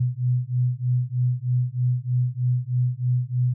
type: beating tone pair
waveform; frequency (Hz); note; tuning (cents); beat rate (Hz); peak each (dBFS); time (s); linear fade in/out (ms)
sine; 123 / 126.2; B2 / B2; -7 / +38; 3.2; -23; 0-3.54; 10
effects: none